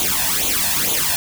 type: noise with flanger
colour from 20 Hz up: white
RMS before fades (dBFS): -19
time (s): 0-1.16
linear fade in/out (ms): 0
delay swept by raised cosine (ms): 0.28 to 1.18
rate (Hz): 2.2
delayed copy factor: +0.75
effects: none